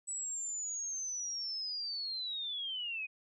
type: linear sweep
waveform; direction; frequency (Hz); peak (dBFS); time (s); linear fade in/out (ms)
sine; down; 7930 to 2472; -36; 0.07-3.07; 20
effects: none